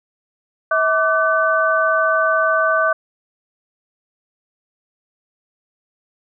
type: tone cluster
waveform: sine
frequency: 643 / 1168 / 1514 Hz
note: E5 / D6 / F#6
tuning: -43 / -10 / +39 cents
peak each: -18 dBFS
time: 0.71-2.93 s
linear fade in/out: 5 ms
effects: none